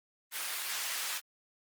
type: high-pass noise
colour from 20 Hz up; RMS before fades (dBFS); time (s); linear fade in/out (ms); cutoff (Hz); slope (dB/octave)
pink; -36; 0.31-1.21; 50; 1500; 12
effects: Opus 24 kbps

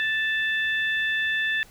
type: harmonic tone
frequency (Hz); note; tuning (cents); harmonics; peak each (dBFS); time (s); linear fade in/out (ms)
880; A5; 0; 2 / 3 / 4; -23 / -32 / -32; 0-1.63; 0
effects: pink hiss -52 dBFS RMS until 1.7 s

